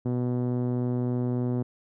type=tone with low-pass filter; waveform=5% pulse; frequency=123.47 Hz; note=B2; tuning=in tune; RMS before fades=-27 dBFS; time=0.05-1.63 s; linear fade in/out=10 ms; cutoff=250 Hz; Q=0.97; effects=none